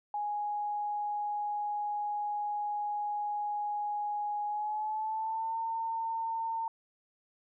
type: tone with pitch glide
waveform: sine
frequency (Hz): 830.6 to 905.8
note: G#5 to A#5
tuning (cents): 0 to -50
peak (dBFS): -31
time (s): 0.14-6.68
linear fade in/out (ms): 2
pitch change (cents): +150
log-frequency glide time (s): 4.46-5.56
effects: none